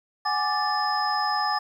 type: tone cluster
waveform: sine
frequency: 753 / 833 / 1177 / 1756 / 5110 Hz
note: F#5 / G#5 / D6 / A6 / D#8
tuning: +30 / +5 / +3 / -4 / +45 cents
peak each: -31 / -26 / -27 / -31 / -30 dBFS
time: 0.25-1.59 s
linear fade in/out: 10 ms
effects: tanh soft clip ceiling -11 dBFS + 9-bit